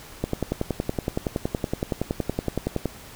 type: click train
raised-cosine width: 2 ms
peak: -10 dBFS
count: 29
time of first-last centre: 0.24-2.857 s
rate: 10.7 Hz
effects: pink hiss -44 dBFS RMS until 3.15 s